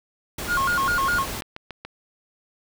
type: noise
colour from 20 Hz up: pink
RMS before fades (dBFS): -31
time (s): 0.38-1.41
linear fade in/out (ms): 5
type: tone with vibrato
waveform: triangle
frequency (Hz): 1244.5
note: D#6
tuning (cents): 0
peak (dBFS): -18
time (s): 0.47-1.26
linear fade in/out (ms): 50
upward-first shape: square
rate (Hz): 4.9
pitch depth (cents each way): 240
type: click train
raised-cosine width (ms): 0.3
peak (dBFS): -19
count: 8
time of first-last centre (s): 0.85-1.85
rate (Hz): 7
effects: none